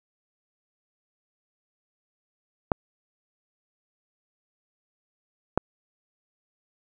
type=clicks; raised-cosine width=1 ms; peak=-6 dBFS; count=2; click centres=2.718 / 5.576 s; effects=none